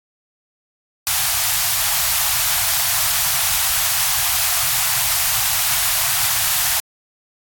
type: band-stop noise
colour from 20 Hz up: white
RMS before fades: -18 dBFS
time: 1.07-6.8 s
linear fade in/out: 0 ms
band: 150 to 640 Hz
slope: 96 dB/octave
effects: AAC 64 kbps